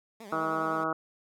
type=tone with vibrato; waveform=15% pulse; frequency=212.4 Hz; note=G#3; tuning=39 cents sharp; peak=-37 dBFS; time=0.2-0.84 s; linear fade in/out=5 ms; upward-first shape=triangle; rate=9.7 Hz; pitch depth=180 cents each way
type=harmonic tone; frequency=160.1 Hz; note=D#3; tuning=50 cents sharp; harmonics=1 / 2 / 3 / 4 / 5 / 6 / 7 / 8 / 9; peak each=-43 / -35 / -38 / -35 / -38 / -41 / -35 / -32 / -38 dBFS; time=0.32-0.93 s; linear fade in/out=5 ms
effects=none